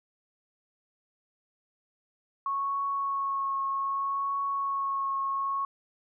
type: tone with vibrato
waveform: sine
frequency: 1101 Hz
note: C#6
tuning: 12 cents flat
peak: -27 dBFS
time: 2.46-5.65 s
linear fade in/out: 2 ms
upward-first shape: triangle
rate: 0.64 Hz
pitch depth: 17 cents each way
effects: none